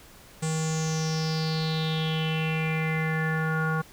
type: tone with low-pass filter sweep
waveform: square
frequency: 158.8 Hz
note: D#3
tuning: 36 cents sharp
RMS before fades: -27 dBFS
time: 0.42-3.82 s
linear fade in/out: 10 ms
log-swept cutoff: 8100 to 1300 Hz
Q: 6.5
effects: pink hiss -51 dBFS RMS until 3.92 s